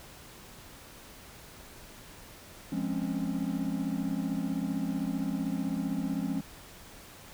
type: chord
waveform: triangle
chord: Db major seventh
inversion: first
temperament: equal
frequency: 174.61 / 207.7 / 261.6 / 277.2 Hz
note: F3 / Ab3 / C4 / Db4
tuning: 0 / 0 / 0 / 0 cents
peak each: -33 dBFS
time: 2.72-6.41 s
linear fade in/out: 5 ms
effects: pink hiss -50 dBFS RMS until 7.33 s